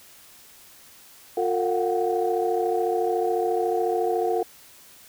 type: tone cluster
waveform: sine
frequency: 356.4 / 452.5 / 719 / 753 Hz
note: F4 / A4 / F#5 / F#5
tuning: +35 / +48 / -50 / +30 cents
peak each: -26 / -24 / -27 / -30 dBFS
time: 1.37-4.43 s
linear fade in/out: 5 ms
effects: tanh soft clip ceiling -11 dBFS + white hiss -50 dBFS RMS until 5.08 s